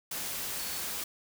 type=tone in noise; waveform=sine; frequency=4435 Hz; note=C#8; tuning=in tune; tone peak=-45 dBFS; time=0.59-0.82 s; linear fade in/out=5 ms; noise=white; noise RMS=-36 dBFS; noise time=0.11-1.04 s; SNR=-12 dB; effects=none